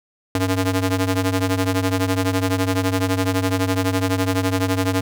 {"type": "ring-modulated tone", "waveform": "sawtooth", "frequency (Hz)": 187.9, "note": "F#3", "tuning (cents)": 27, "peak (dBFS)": -11, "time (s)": [0.35, 5.01], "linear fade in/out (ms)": 2, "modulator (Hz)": 88, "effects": []}